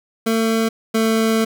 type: tone pair in turn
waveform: 25% pulse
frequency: 224.7 / 222.9 Hz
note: A3 / A3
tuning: +37 / +23 cents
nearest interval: unison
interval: 14 cents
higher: first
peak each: -12 / -11 dBFS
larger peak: second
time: 0.26-0.69 / 0.94-1.45 s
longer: second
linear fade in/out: 10 ms
effects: none